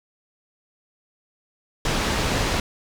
pink low-pass noise, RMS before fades -23 dBFS, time 1.85-2.6 s, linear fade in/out 2 ms, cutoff 6000 Hz, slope 12 dB/octave, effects none

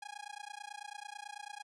sawtooth tone with amplitude modulation, 824 Hz, G#5, 14 cents flat, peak -37 dBFS, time 0.02-1.63 s, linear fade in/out 5 ms, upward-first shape sine, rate 29.1 Hz, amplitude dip 100%, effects resampled to 24000 Hz

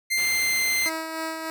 sawtooth tone with pitch glide, 2093 to 2080 Hz, C7 to C7, 0 to -11 cents, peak -18 dBFS, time 0.1-0.9 s, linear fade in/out 20 ms, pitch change -11 cents, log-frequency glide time 0.22-0.61 s
white band-stop noise, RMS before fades -35 dBFS, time 0.17-0.87 s, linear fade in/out 10 ms, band 3400 to 14000 Hz, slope 24 dB/octave
10% pulse tone with tremolo, 321.4 Hz, E4, 44 cents flat, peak -19 dBFS, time 0.86-1.5 s, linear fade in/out 0 ms, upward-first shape sine, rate 3.3 Hz, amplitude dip 40%
effects none

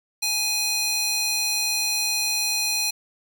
square tone with high-pass filter, 830.6 Hz, G#5, in tune, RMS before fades -24 dBFS, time 0.22-2.91 s, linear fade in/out 10 ms, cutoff 3700 Hz, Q 1.2, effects none

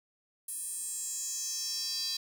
square tone with high-pass filter sweep, 362.7 Hz, F#4, 34 cents flat, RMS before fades -36 dBFS, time 0.48-2.17 s, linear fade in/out 5 ms, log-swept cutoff 10000 to 4400 Hz, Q 5.3, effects none

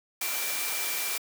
sine tone in noise, 2349 Hz, D7, in tune, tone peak -37 dBFS, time 0.21-1.18 s, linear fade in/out 5 ms, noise white, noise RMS -31 dBFS, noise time 0.21-1.18 s, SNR -9 dB, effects high-pass 400 Hz 12 dB/octave

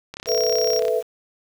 click train, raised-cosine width 0.2 ms, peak -16 dBFS, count 26, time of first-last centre 0.14-0.882 s, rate 33.7 Hz
sine chord, A suspended second, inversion none, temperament equal, 440 / 493.9 / 659.3 Hz, A4 / B4 / E5, 0 / 0 / 0 cents, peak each -22 / -22 / -24 dBFS, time 0.26-1.03 s, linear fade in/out 50 ms
square tone, 5588 Hz, F8, in tune, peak -24 dBFS, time 0.27-0.8 s, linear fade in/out 20 ms
effects 7-bit

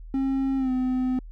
triangle tone with pitch glide, 268.7 to 255.4 Hz, C4 to C4, +46 to -42 cents, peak -20 dBFS, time 0.14-1.19 s, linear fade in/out 2 ms, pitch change -88 cents, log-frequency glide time 0.57-0.71 s, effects added 40 Hz sine -38 dBFS peak until 1.31 s

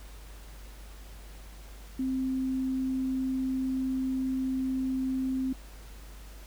sine tone, 261.6 Hz, C4, in tune, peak -27 dBFS, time 1.99-5.53 s, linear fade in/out 5 ms, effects added 50 Hz sine -44 dBFS peak until 6.46 s + pink hiss -53 dBFS RMS until 6.46 s

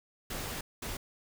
pink noise bursts at uneven times, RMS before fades -38 dBFS, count 2, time 0.3-0.61 / 0.82-0.97 s, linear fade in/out 5 ms, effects none

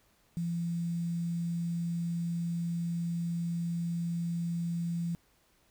sine tone with quantisation, 170 Hz, F3, 46 cents flat, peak -30 dBFS, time 0.37-5.15 s, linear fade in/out 0 ms, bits 9, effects pink hiss -68 dBFS RMS until 5.7 s

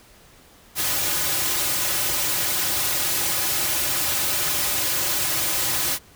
white noise with comb filter, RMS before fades -23 dBFS, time 0.75-5.99 s, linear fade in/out 50 ms, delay 4.4 ms, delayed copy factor -0.75, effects pink hiss -51 dBFS RMS until 6.15 s

